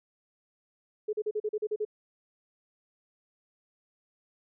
sine tone bursts, 425.1 Hz, G#4, 40 cents sharp, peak -27 dBFS, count 9, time 1.08-1.851 s, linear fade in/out 10 ms, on 51 ms, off 39 ms, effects none

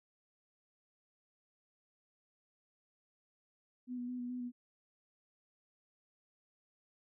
sine tone with vibrato, 246.9 Hz, B3, in tune, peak -38 dBFS, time 3.87-4.52 s, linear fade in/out 50 ms, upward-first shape square, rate 4.7 Hz, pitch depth 18 cents each way, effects none

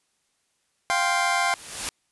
25% pulse chord, F suspended second, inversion none, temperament just, 698.5 / 785.8 / 1047.7 Hz, F5 / G5 / C6, 0 / +4 / +2 cents, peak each -22 dBFS, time 0.9-1.54 s, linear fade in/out 0 ms
white noise with exponential growth, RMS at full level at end -26 dBFS, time 1.2-1.89 s, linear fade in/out 0 ms, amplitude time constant 150 ms
effects white hiss -71 dBFS RMS until 2.11 s + resampled to 24000 Hz

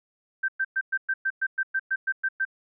sine tone bursts, 1561 Hz, G6, 8 cents flat, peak -22 dBFS, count 13, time 0.43-2.452 s, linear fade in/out 10 ms, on 54 ms, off 110 ms, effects none

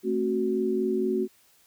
sine chord, F# diminished, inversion first, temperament just, 222 / 266.4 / 370 Hz, A3 / C4 / F#4, +16 / +31 / 0 cents, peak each -29 / -31 / -25 dBFS, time 0.03-1.28 s, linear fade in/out 50 ms, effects white hiss -61 dBFS RMS until 1.66 s

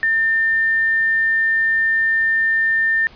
sine tone, 1800 Hz, A6, 39 cents sharp, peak -14 dBFS, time 0.03-3.07 s, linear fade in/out 0 ms, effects pink hiss -45 dBFS RMS until 3.15 s + resampled to 11025 Hz

